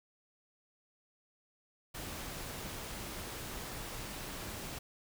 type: noise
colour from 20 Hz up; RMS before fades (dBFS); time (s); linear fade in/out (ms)
pink; -43; 1.94-4.79; 10
effects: none